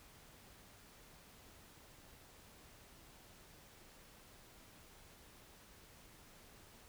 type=silence; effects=pink hiss -61 dBFS RMS until 6.88 s